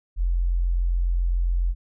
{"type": "tone", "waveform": "sine", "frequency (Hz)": 43.65, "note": "F1", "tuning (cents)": 0, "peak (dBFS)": -19, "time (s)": [0.16, 1.75], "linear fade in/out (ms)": 50, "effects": []}